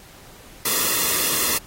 white noise with comb filter, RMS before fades -21 dBFS, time 0.65-1.58 s, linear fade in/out 5 ms, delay 1.3 ms, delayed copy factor -0.65, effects pink hiss -46 dBFS RMS until 1.66 s + AAC 48 kbps

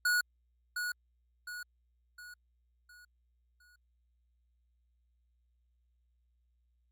square tone with echo, 1458 Hz, F#6, 26 cents flat, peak -27 dBFS, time 0.05-0.21 s, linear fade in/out 5 ms, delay 710 ms, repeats 5, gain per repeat -7 dB, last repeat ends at 3.76 s, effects added 60 Hz sine -70 dBFS peak until 6.91 s + Opus 48 kbps

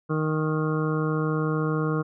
harmonic tone, 155.56 Hz, D#3, in tune, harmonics 1 / 2 / 3 / 4 / 5 / 7 / 8 / 9, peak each -25 / -29 / -29 / -42 / -43 / -35 / -36 / -37 dBFS, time 0.09-2.03 s, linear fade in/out 20 ms, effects none

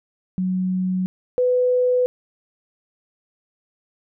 sine tone pair in turn, 185 / 499.1 Hz, F#3 / B4, 0 / +18 cents, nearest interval octave + perfect fourth, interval 1718 cents, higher second, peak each -19 / -15 dBFS, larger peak second, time 0.38-1.06 / 1.38-2.06 s, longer neither, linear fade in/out 0 ms, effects none

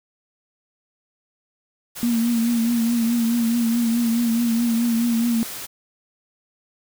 white noise, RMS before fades -33 dBFS, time 1.95-5.67 s, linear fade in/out 20 ms
sine tone with vibrato, 233.1 Hz, A#3, in tune, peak -17 dBFS, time 2.03-5.43 s, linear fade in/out 0 ms, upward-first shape triangle, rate 4.7 Hz, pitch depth 54 cents each way
effects none

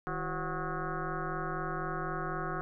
sine tone with frequency modulation, 559 Hz, C#5, 14 cents sharp, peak -32 dBFS, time 0.07-2.61 s, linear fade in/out 0 ms, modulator 179 Hz, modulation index 5.2, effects none

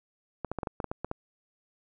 clicks, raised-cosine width 1 ms, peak -18 dBFS, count 10, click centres 0.447 / 0.516 / 0.587 / 0.632 / 0.672 / 0.802 / 0.843 / 0.915 / 1.046 / 1.114 s, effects none

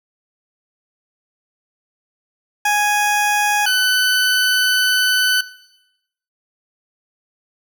20% pulse tone pair in turn, 830.6 / 1503.2 Hz, G#5 / F#6, 0 / +27 cents, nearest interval minor seventh, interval 1027 cents, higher second, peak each -9 dBFS, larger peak neither, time 2.65-3.66 / 3.66-5.41 s, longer second, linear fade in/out 5 ms, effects noise-tail reverb RT60 0.9 s tail -18 dB re dry

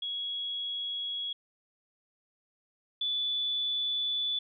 sine tone pair in turn, 3333 / 3470 Hz, G#7 / A7, +5 / -25 cents, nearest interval minor second, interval 70 cents, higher second, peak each -32 / -28 dBFS, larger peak second, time 0.02-1.33 / 3.01-4.39 s, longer second, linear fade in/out 5 ms, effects none

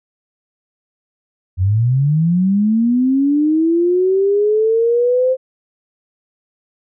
sine linear sweep, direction up, 87.31 to 523.3 Hz, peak -11 dBFS, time 1.57-5.37 s, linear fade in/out 50 ms, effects none

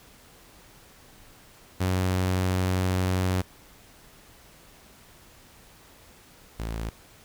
sawtooth tone pair in turn, 92.5 / 55.55 Hz, F#2 / A1, 0 / +17 cents, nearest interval major sixth, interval 883 cents, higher first, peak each -19 / -26 dBFS, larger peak first, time 1.8-3.42 / 6.59-6.9 s, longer first, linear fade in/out 10 ms, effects pink hiss -53 dBFS RMS until 7.24 s

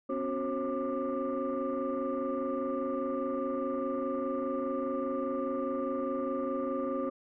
sine tone cluster, 252.7 / 277.6 / 367.9 / 539 / 1189 Hz, B3 / C#4 / F#4 / C#5 / D6, +40 / +3 / -10 / -49 / +21 cents, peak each -36 / -35 / -37 / -33 / -38 dBFS, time 0.09-7.1 s, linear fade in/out 10 ms, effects tanh soft clip ceiling -24 dBFS

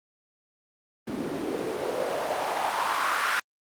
white noise with band-pass filter sweep, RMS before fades -28 dBFS, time 1.07-3.4 s, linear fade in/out 5 ms, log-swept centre 250 to 1500 Hz, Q 2.8, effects Opus 32 kbps

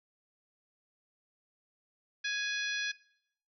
harmonic tone with a mistuned harmonic, 830.6 Hz, G#5, in tune, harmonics 2 / 3 / 4 / 5 / 6 / 7, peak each -34 / -38 / -40 / -42 / -44 / -45 dBFS, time 2.24-2.92 s, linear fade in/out 10 ms, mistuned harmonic 4, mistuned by +33 cents, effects noise-tail reverb RT60 0.7 s tail -20 dB re dry

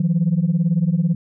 sine beating tone pair, 160.7 / 178.7 Hz, E3 / F3, -44 / +40 cents, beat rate 18 Hz, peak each -17 dBFS, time 0-1.15 s, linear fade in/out 5 ms, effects tanh soft clip ceiling -10 dBFS

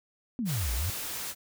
sine exponential two-way sweep, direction down then up, 261.6 to 54 to 102 Hz, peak -28 dBFS, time 0.39-0.9 s, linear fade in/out 0 ms, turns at 0.73 s
white noise, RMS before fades -36 dBFS, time 0.45-1.35 s, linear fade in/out 50 ms
effects none

